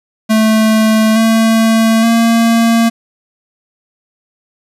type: tone with pitch steps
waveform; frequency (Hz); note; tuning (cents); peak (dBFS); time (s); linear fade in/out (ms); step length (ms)
square; 218.9 / 224.1 / 229.5; A3 / A3 / A#3; -9 / +32 / -27; -8; 0.29-2.9; 20; 870
effects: resampled to 32000 Hz + 8-bit